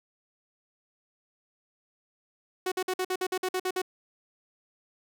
sawtooth tone bursts, 370 Hz, F#4, in tune, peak -23 dBFS, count 11, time 2.66-3.818 s, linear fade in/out 5 ms, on 58 ms, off 52 ms, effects none

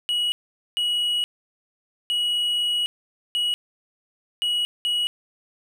triangle tone bursts at uneven times, 2914 Hz, F#7, 27 cents flat, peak -19 dBFS, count 6, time 0.09-0.32 / 0.77-1.24 / 2.1-2.86 / 3.35-3.54 / 4.42-4.65 / 4.85-5.07 s, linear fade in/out 0 ms, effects none

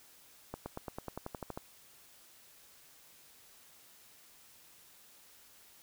accelerating click train, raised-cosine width 1 ms, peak -25 dBFS, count 12, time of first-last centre 0.54-1.575 s, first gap 120 ms, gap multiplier 0.95, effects white hiss -60 dBFS RMS until 5.82 s

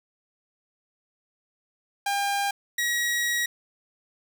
sawtooth tone pair in turn, 802 / 1907.5 Hz, G5 / A#6, +39 / +39 cents, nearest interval octave + minor third, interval 1500 cents, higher second, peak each -20 / -20 dBFS, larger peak neither, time 2.06-2.51 / 2.78-3.46 s, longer second, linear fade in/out 5 ms, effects none

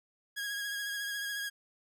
sawtooth tone with vibrato, 1646 Hz, G#6, 16 cents flat, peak -31 dBFS, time 0.36-1.5 s, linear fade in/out 20 ms, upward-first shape sine, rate 14 Hz, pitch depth 27 cents each way, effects none

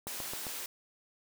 white high-pass noise, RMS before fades -40 dBFS, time 0.07-0.66 s, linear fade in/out 2 ms, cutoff 240 Hz, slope 12 dB/octave
click train, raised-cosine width 1 ms, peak -26 dBFS, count 4, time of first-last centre 0.07-0.468 s, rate 7.54 Hz
effects none

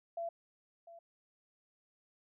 sine tone with echo, 676 Hz, E5, 43 cents sharp, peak -36 dBFS, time 0.17-0.29 s, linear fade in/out 5 ms, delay 700 ms, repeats 1, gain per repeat -15 dB, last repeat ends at 0.99 s, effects none

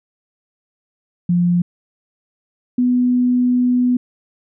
sine tone pair in turn, 175.3 / 247.9 Hz, F3 / B3, +7 / +7 cents, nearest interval tritone, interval 600 cents, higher second, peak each -12 dBFS, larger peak neither, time 1.29-1.62 / 2.78-3.97 s, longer second, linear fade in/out 5 ms, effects none

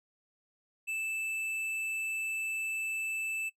sine tone with hard clipping, 2637 Hz, E7, in tune, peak -34 dBFS, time 0.87-3.5 s, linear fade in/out 20 ms, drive 8 dB, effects noise-tail reverb RT60 0.1 s tail -20 dB re dry

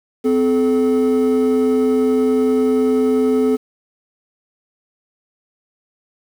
triangle tone pair together, 256.7 / 431.3 Hz, C4 / A4, -33 / -35 cents, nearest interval major sixth, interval 898 cents, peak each -13 dBFS, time 0.24-3.57 s, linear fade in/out 20 ms, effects tanh soft clip ceiling -5 dBFS + 7-bit

